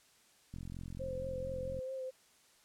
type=click train; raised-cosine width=5 ms; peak=-33 dBFS; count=56; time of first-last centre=0.54-1.79 s; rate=44 Hz
type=tone with vibrato; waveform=sine; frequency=523.3 Hz; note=C5; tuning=in tune; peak=-38 dBFS; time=0.99-2.11 s; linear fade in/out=20 ms; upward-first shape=sine; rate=4.5 Hz; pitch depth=26 cents each way
effects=white hiss -66 dBFS RMS until 2.64 s + low-pass 10000 Hz 12 dB/octave